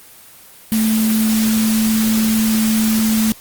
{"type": "tone in noise", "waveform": "sine", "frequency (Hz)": 220, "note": "A3", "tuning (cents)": 0, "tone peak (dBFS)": -13, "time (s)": [0.72, 3.32], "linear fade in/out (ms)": 0, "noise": "white", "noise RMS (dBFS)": -23, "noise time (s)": [0.72, 3.32], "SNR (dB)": 7, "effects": ["white hiss -42 dBFS RMS until 3.4 s", "Opus 24 kbps"]}